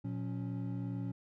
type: tone cluster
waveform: triangle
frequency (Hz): 118.3 / 180.8 / 278.5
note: A#2 / F#3 / C#4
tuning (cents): +26 / -40 / +8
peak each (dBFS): -36 / -39 / -40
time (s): 0.04-1.12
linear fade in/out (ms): 10
effects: none